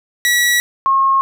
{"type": "tone pair in turn", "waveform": ["sawtooth", "sine"], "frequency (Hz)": [1936, 1080.9], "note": ["B6", "C#6"], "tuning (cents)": [-35, -44], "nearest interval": "minor seventh", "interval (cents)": 1009, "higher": "first", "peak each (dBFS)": [-8, -10], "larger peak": "first", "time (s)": [[0.25, 0.6], [0.86, 1.21]], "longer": "neither", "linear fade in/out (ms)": 0, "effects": []}